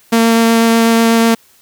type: tone with vibrato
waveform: sawtooth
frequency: 228.5 Hz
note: A#3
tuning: 34 cents flat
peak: -4 dBFS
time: 0.12-1.35 s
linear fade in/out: 10 ms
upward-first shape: sine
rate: 8.1 Hz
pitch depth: 8 cents each way
effects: white hiss -49 dBFS RMS until 1.61 s